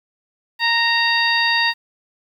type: harmonic tone with a mistuned harmonic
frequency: 930 Hz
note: A#5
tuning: 4 cents flat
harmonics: 1 / 2 / 3 / 4 / 5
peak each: -22 / -18 / -23 / -23 / -23 dBFS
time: 0.59-1.74 s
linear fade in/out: 50 ms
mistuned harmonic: 3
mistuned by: -25 cents
effects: 8-bit